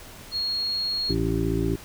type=tone; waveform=sine; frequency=4298 Hz; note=C8; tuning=46 cents sharp; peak=-24 dBFS; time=0.31-1.15 s; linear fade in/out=50 ms
type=harmonic tone; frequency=55.7 Hz; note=A1; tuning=22 cents sharp; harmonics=1 / 2 / 3 / 5 / 6 / 7; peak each=-29 / -29 / -29 / -29 / -29 / -29 dBFS; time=1.09-1.76 s; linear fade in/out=10 ms
effects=pink hiss -44 dBFS RMS until 1.84 s